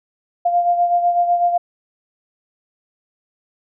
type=beating tone pair; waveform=sine; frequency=698.5 / 706.5 Hz; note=F5 / F5; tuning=0 / +20 cents; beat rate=8 Hz; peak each=-14 / -22 dBFS; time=0.45-1.58 s; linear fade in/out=10 ms; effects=none